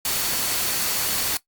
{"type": "tone in noise", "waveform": "sine", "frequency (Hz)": 4435, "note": "C#8", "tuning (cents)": 0, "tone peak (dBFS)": -33, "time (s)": [0.05, 1.37], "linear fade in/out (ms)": 2, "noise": "white", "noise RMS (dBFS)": -24, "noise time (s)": [0.05, 1.37], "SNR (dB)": -12, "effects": ["noise-tail reverb RT60 0.1 s tail -17 dB re dry", "Opus 48 kbps"]}